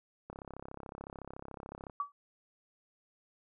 click train, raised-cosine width 1 ms, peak -30 dBFS, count 55, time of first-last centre 0.3-1.898 s, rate 33.8 Hz
sine tone with exponential decay, 1146 Hz, D6, 43 cents flat, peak -28 dBFS, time 2-2.12 s, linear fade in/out 2 ms, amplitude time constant 26 ms
effects none

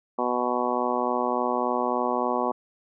harmonic tone, 123.47 Hz, B2, in tune, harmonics 2 / 3 / 4 / 5 / 6 / 7 / 8 / 9, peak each -31 / -31 / -31 / -31 / -31 / -31 / -31 / -31 dBFS, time 0.18-2.52 s, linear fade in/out 10 ms, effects none

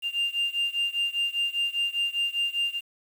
sine beating tone pair, 2794 / 2799 Hz, F7 / F7, 0 / +3 cents, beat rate 5 Hz, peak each -26 / -27 dBFS, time 0.02-2.81 s, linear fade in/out 50 ms, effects tanh soft clip ceiling -20 dBFS + 8-bit

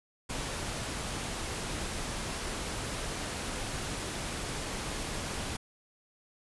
pink noise, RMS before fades -36 dBFS, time 0.29-5.57 s, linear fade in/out 10 ms, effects resampled to 24000 Hz

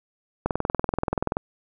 click train, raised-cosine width 1 ms, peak -9 dBFS, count 20, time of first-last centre 0.46-1.369 s, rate 20.9 Hz, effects none

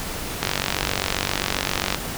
click train, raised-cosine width 0.2 ms, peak -3 dBFS, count 73, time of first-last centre 0.43-1.946 s, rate 47.5 Hz, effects pink hiss -30 dBFS RMS until 2.17 s

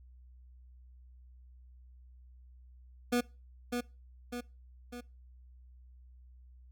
25% pulse tone with echo, 243 Hz, B3, 28 cents flat, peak -23 dBFS, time 3.12-3.21 s, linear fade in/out 10 ms, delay 600 ms, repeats 3, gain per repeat -5 dB, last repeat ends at 5.01 s, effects noise-tail reverb RT60 0.3 s tail -23 dB re dry + added 62 Hz sine -53 dBFS peak until 6.71 s

